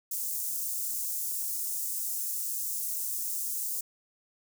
white high-pass noise, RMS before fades -33 dBFS, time 0.11-3.81 s, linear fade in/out 5 ms, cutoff 6700 Hz, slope 24 dB/octave, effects none

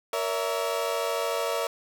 30% pulse chord, A# diminished, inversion none, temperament equal with one note detuned, 466.2 / 566 / 659.3 Hz, A#4 / C#5 / E5, 0 / +36 / 0 cents, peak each -28 dBFS, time 0.13-1.67 s, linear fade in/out 2 ms, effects none

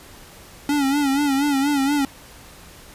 square tone with vibrato, 280.7 Hz, C#4, 22 cents sharp, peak -18 dBFS, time 0.69-2.05 s, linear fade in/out 2 ms, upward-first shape sine, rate 4.2 Hz, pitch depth 81 cents each way, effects pink hiss -44 dBFS RMS until 2.94 s + resampled to 32000 Hz

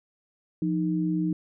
sine tone pair together, 174.3 / 310.6 Hz, F3 / D#4, -3 / -3 cents, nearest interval minor seventh, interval 1000 cents, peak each -26 dBFS, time 0.62-1.33 s, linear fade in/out 2 ms, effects none

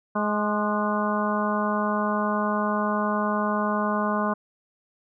harmonic tone with a mistuned harmonic, 210 Hz, G#3, 19 cents sharp, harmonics 1 / 2 / 3 / 4 / 5 / 6 / 7, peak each -26 / -33 / -29 / -33 / -28 / -32 / -34 dBFS, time 0.15-4.34 s, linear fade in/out 10 ms, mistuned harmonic 6, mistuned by -54 cents, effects none

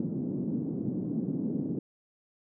white band-pass noise, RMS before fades -32 dBFS, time 0-1.79 s, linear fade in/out 5 ms, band 160 to 280 Hz, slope 24 dB/octave, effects none

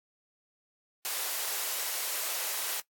white high-pass noise, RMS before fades -33 dBFS, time 1.05-2.8 s, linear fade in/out 0 ms, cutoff 430 Hz, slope 24 dB/octave, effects noise-tail reverb RT60 0.1 s tail -19 dB re dry + AAC 64 kbps

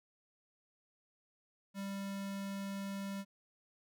square tone with notch filter, 197.1 Hz, G3, 10 cents sharp, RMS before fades -41 dBFS, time 1.74-3.25 s, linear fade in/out 50 ms, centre 440 Hz, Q 1.9, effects none

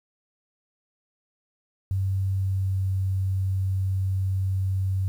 sine tone with pitch glide, 96.1 to 95.27 Hz, G2 to G2, -34 to -49 cents, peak -22 dBFS, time 1.91-5.08 s, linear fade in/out 0 ms, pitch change -15 cents, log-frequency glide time 2.31-2.89 s, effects 9-bit

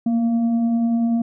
sine tone with frequency modulation, 233.1 Hz, A#3, in tune, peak -16 dBFS, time 0.06-1.22 s, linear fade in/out 5 ms, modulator 456 Hz, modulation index 0.31, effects none

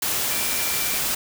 sine tone in noise, 2349 Hz, D7, in tune, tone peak -33 dBFS, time 0.31-0.98 s, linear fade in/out 5 ms, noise white, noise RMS -24 dBFS, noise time 0.02-1.15 s, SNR -12 dB, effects none

